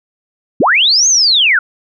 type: linear two-way sweep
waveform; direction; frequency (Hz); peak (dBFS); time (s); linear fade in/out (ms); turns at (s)
sine; up then down; 142.9 to 6540 to 1359; -7; 0.6-1.59; 5; 1.08
effects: none